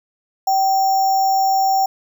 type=tone with sample-and-hold; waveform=sine; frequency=773 Hz; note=G5; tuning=24 cents flat; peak=-13 dBFS; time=0.47-1.86 s; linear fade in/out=5 ms; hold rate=6300 Hz; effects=none